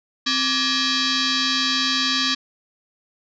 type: tone with frequency modulation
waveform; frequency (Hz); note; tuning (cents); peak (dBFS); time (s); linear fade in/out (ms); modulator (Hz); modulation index
sine; 261.6; C4; 0; -18; 0.26-2.35; 10; 713; 7
effects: none